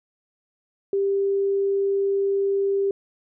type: tone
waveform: sine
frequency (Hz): 395.1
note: G4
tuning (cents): +14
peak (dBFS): -19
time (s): 0.93-2.91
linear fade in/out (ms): 2
effects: none